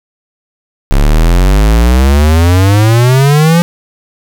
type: exponential sweep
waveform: square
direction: up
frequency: 33.63 to 174.4 Hz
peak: -5 dBFS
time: 0.91-3.62 s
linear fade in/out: 0 ms
effects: none